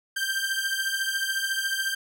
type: beating tone pair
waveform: sawtooth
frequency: 1569 / 1583 Hz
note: G6 / G6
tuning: +1 / +17 cents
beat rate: 14 Hz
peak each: -25 / -25 dBFS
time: 0.16-1.95 s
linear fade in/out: 10 ms
effects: none